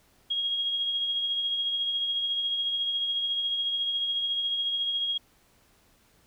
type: tone with tremolo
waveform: sine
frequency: 3279 Hz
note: G#7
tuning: 23 cents flat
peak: -24 dBFS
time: 0.3-5.18 s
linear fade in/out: 10 ms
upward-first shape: triangle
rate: 14 Hz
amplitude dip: 40%
effects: pink hiss -63 dBFS RMS until 6.26 s